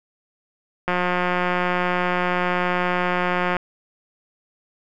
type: click train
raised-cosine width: 0.5 ms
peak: -7 dBFS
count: 482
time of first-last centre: 0.88-3.567 s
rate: 179 Hz
effects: none